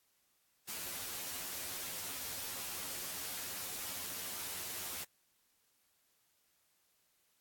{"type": "noise with comb filter", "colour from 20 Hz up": "white", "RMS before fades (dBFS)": -42, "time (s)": [0.67, 5.05], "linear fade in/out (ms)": 20, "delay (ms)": 11, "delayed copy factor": 0.8, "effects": ["white hiss -75 dBFS RMS until 7.4 s", "AAC 64 kbps"]}